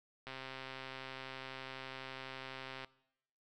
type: click train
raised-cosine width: 0.3 ms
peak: -29 dBFS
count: 341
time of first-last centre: 0.27-2.846 s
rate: 132 Hz
effects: noise-tail reverb RT60 0.8 s tail -21 dB re dry